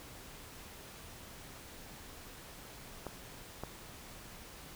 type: clicks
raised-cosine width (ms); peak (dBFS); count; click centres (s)
1; -25; 2; 3.067 / 3.636
effects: pink hiss -51 dBFS RMS until 4.75 s